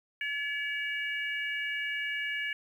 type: harmonic tone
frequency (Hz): 570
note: C#5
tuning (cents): +48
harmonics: 3 / 4 / 5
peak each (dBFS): -34 / -35 / -38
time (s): 0.21-2.53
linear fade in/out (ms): 2
effects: 10-bit